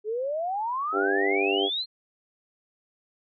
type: exponential sweep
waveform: sine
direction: up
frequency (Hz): 412.6 to 4254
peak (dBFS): -26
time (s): 0.04-1.86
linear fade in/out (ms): 50
type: harmonic tone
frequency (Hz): 98.5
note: G2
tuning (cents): +9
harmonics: 3 / 4 / 5 / 6 / 7 / 8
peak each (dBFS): -31 / -25 / -33 / -37 / -32 / -34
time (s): 0.92-1.7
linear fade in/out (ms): 50
effects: none